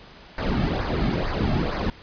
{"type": "noise with flanger", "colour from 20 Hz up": "brown", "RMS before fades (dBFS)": -24, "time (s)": [0.38, 1.9], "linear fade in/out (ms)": 2, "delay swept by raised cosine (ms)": [0.29, 2.09], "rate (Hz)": 2.2, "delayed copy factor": -0.7, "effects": ["pink hiss -46 dBFS RMS until 2.02 s", "resampled to 11025 Hz"]}